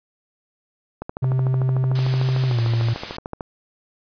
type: click train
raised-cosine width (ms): 1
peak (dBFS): -15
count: 33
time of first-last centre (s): 1.02-3.408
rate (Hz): 13.4
type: tone with pitch glide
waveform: triangle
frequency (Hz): 130 to 115.82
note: C3 to A#2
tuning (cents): -11 to -11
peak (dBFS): -15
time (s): 1.22-2.94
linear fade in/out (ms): 10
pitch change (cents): -200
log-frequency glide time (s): 2.47-2.59
type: noise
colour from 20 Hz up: white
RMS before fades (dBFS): -31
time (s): 1.95-3.17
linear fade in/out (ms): 5
effects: resampled to 11025 Hz